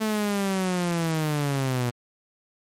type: linear sweep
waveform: sawtooth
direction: down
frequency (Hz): 220 to 119.2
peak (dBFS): -19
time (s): 0-1.91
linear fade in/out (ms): 20
effects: MP3 64 kbps

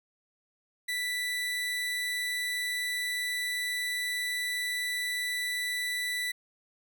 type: tone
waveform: 30% pulse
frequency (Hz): 1975.5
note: B6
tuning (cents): 0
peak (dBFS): -27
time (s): 0.88-6.32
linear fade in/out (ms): 10
effects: none

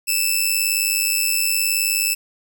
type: tone with amplitude modulation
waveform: 10% pulse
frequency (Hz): 2637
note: E7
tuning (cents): 0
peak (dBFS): -6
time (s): 0.07-2.15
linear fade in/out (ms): 20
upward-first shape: sine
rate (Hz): 99.1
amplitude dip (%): 60
effects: none

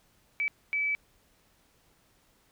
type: tone bursts at uneven times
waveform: sine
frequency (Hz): 2300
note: D7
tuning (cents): -37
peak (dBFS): -26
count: 2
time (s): 0.4-0.48 / 0.73-0.95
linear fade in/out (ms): 0
effects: pink hiss -66 dBFS RMS until 2.51 s

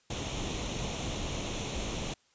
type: noise with comb filter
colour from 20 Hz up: pink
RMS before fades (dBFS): -35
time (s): 0.1-2.14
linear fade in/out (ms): 5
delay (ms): 0.31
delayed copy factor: +0.6
effects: white hiss -68 dBFS RMS until 2.34 s + resampled to 16000 Hz

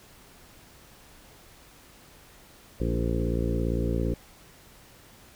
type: harmonic tone with a mistuned harmonic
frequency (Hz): 57.6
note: A#1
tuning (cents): -20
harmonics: 1 / 2 / 3 / 4 / 5 / 6 / 7 / 8 / 9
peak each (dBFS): -28 / -31 / -33 / -34 / -35 / -36 / -36 / -37 / -38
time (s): 2.8-4.14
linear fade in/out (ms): 5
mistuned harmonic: 6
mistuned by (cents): -17
effects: pink hiss -53 dBFS RMS until 5.35 s

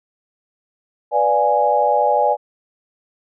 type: chord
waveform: sine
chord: B diminished seventh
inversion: none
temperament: equal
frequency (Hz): 493.9 / 587.3 / 698.5 / 830.6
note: B4 / D5 / F5 / Ab5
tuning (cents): 0 / 0 / 0 / 0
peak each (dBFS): -21 / -18 / -22 / -16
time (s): 1.11-2.37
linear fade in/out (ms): 50
effects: none

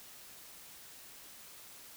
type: silence
effects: white hiss -53 dBFS RMS until 1.96 s

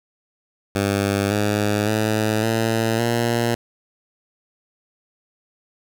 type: tone with pitch steps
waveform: 10% pulse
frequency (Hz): 100 / 104.13 / 108.42 / 112.9 / 117.55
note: G2 / G#2 / A2 / A2 / A#2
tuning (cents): +35 / +5 / -25 / +45 / +15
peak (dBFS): -10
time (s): 0.75-3.55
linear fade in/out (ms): 5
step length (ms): 560
effects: none

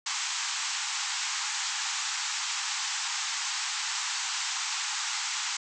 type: band-pass noise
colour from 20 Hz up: white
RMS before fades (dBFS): -32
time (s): 0.06-5.57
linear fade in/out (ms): 5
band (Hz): 790 to 7800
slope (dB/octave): 96
effects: none

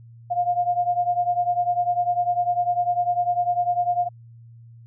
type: beating tone pair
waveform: sine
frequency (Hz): 705 / 715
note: F5 / F5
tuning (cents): +16 / +41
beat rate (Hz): 10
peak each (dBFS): -21 / -24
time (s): 0.3-4.09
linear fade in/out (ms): 20
effects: added 116 Hz sine -43 dBFS peak until 4.86 s

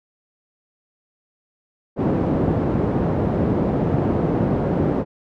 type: band-pass noise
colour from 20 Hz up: pink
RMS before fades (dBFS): -20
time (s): 1.96-5.05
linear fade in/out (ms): 50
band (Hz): 110 to 510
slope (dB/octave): 12
effects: none

